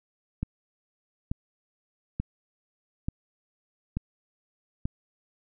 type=click train; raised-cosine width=5 ms; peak=-16 dBFS; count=6; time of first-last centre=0.43-4.855 s; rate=1.13 Hz; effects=none